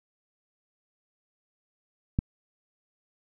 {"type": "click", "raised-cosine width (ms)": 5, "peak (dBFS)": -11, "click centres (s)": 2.189, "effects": []}